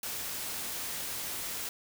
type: noise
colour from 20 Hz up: white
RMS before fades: -37 dBFS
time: 0.03-1.69 s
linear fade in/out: 2 ms
effects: none